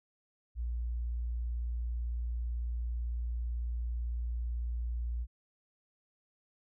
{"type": "tone", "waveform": "sine", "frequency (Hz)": 59, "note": "A#1", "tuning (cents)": 22, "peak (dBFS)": -32, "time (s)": [0.55, 5.27], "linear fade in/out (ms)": 50, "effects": []}